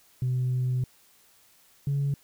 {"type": "tone pair in turn", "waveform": "sine", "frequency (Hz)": [126.8, 140.66], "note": ["B2", "C#3"], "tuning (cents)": [46, 26], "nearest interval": "major second", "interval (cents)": 180, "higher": "second", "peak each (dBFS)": -22, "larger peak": "neither", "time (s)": [[0.22, 0.84], [1.87, 2.14]], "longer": "first", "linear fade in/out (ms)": 2, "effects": ["tanh soft clip ceiling -21 dBFS", "white hiss -60 dBFS RMS until 2.23 s"]}